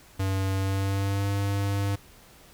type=tone with pitch glide; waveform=square; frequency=96.2 to 99.77 Hz; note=G2 to G2; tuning=-32 to +31 cents; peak=-25 dBFS; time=0.19-1.96 s; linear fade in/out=10 ms; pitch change=+63 cents; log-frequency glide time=0.56-1.28 s; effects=pink hiss -53 dBFS RMS until 2.53 s